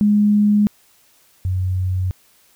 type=tone pair in turn; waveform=sine; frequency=207.7 / 92.52 Hz; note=G#3 / F#2; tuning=0 / 0 cents; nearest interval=octave + major second; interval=1400 cents; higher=first; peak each=-11 / -17 dBFS; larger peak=first; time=0.01-0.67 / 1.45-2.11 s; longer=neither; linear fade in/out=0 ms; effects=white hiss -55 dBFS RMS until 2.55 s